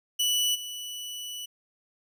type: tone with level steps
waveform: sawtooth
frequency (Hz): 2960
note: F#7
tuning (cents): 0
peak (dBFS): -20 / -32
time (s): 0.19-1.46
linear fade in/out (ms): 10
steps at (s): 0.54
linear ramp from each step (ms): 20
effects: none